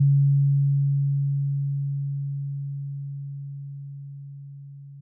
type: tone with level ramp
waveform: sine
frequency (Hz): 140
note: C#3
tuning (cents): +18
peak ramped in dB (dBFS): -14 to -40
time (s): 0-5.01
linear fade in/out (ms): 10
effects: none